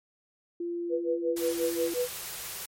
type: tone with pitch glide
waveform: sine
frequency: 344.6 to 339.7 Hz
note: F4 to F4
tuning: -23 to -48 cents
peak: -30 dBFS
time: 0.6-1.94 s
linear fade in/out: 5 ms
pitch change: -25 cents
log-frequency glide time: 0.8-1.51 s
type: tone with tremolo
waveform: sine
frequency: 492.4 Hz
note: B4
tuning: 5 cents flat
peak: -24 dBFS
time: 0.89-2.12 s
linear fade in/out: 50 ms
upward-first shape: sine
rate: 5.6 Hz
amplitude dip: 100%
type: band-stop noise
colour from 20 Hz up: white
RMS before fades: -38 dBFS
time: 1.36-2.66 s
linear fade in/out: 10 ms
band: 210 to 330 Hz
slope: 96 dB/octave
effects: MP3 64 kbps